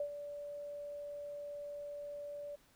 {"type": "tone with ADSR envelope", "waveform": "sine", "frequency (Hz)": 580, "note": "D5", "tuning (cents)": -22, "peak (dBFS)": -33, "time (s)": [0, 2.56], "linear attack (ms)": 3, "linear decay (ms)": 80, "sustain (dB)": -9, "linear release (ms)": 12, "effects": ["pink hiss -68 dBFS RMS until 2.75 s"]}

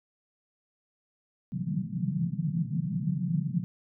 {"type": "band-pass noise", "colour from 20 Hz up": "white", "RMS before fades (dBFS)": -30, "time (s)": [1.52, 3.64], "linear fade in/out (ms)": 0, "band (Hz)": [140, 180], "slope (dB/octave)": 48, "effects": []}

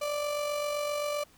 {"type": "tone with amplitude modulation", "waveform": "35% pulse", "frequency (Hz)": 587.3, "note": "D5", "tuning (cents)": 0, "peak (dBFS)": -26, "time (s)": [0.01, 1.24], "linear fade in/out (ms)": 10, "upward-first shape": "sine", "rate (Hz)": 47.7, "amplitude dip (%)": 40, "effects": ["pink hiss -60 dBFS RMS until 1.37 s"]}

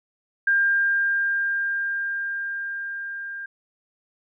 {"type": "tone with level ramp", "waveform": "sine", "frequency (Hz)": 1600, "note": "G6", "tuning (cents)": 35, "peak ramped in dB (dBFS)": [-16, -31], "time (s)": [0.47, 3.46], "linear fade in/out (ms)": 5, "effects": []}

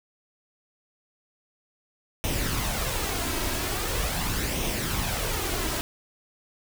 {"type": "noise with flanger", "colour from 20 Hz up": "pink", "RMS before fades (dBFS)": -28, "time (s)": [2.24, 5.81], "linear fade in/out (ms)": 0, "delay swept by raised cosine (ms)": [0.33, 3.13], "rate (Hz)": 0.42, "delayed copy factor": 0.5, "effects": []}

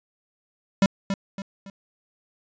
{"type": "tone with echo", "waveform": "square", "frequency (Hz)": 196, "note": "G3", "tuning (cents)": 0, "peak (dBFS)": -15, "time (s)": [0.82, 0.86], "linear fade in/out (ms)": 2, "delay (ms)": 280, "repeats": 3, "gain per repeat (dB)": -8, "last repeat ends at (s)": 1.7, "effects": ["resampled to 16000 Hz"]}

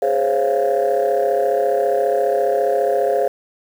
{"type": "chord", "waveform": "sine", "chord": "Db major seventh", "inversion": "second", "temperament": "just", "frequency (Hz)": [415.8, 519.7, 554.4, 693], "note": ["Ab4", "C5", "Db5", "F5"], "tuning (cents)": [2, -12, 0, -14], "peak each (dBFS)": -19, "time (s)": [0.02, 3.28], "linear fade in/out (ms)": 5, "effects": ["tanh soft clip ceiling -9 dBFS", "7-bit"]}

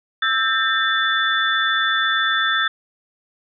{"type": "tone cluster", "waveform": "sine", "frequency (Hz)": [1317, 1589, 1807, 3500], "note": ["E6", "G6", "A6", "A7"], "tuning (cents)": [-2, 23, 46, -10], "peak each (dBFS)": -22, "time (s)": [0.22, 2.68], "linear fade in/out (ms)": 5, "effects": []}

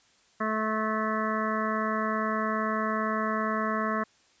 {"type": "harmonic tone", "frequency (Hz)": 217.6, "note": "A3", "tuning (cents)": -19, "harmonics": [1, 2, 3, 5, 6, 7, 8, 9], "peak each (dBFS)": [-31, -36, -34, -31, -34, -42, -36, -41], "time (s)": [0.4, 4.04], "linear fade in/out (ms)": 10, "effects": ["white hiss -63 dBFS RMS until 4.4 s", "resampled to 16000 Hz"]}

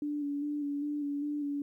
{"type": "tone with vibrato", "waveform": "sine", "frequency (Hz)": 290, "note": "D4", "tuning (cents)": -22, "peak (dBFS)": -31, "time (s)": [0.02, 1.62], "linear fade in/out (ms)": 2, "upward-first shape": "square", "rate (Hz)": 2.5, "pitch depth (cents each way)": 24, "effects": ["12-bit"]}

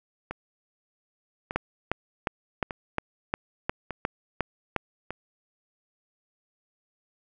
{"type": "two click trains", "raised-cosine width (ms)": 0.5, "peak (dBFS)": [-18, -10], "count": [5, 10], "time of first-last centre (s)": [[0.31, 5.106], [1.56, 4.763]], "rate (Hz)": [0.834, 2.81], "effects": []}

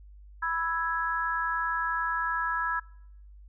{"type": "chord", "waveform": "sine", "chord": "E major", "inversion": "second", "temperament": "equal", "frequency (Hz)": [987.8, 1318.5, 1661.2], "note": ["B5", "E6", "G#6"], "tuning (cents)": [0, 0, 0], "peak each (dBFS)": [-32, -31, -30], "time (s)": [0.42, 2.8], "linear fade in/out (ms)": 10, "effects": ["noise-tail reverb RT60 0.8 s tail -26 dB re dry", "added 50 Hz sine -47 dBFS peak until 3.48 s"]}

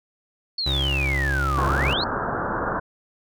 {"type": "exponential two-way sweep", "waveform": "sine", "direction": "down then up", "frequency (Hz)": [4462, 1022, 4462], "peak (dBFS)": -23, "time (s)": [0.58, 2.04], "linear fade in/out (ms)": 5, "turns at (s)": 1.66}
{"type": "tone", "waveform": "30% pulse", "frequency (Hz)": 68, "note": "C#2", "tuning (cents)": -33, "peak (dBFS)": -20, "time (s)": [0.66, 1.94], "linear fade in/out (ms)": 5}
{"type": "low-pass noise", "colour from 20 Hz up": "white", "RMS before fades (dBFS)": -26, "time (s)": [1.57, 2.8], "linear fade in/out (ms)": 10, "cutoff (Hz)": 1600, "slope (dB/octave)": 96}
{"effects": []}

